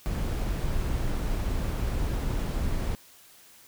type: noise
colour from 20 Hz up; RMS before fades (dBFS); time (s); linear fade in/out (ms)
brown; -28; 0.06-2.95; 0
effects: white hiss -54 dBFS RMS until 3.67 s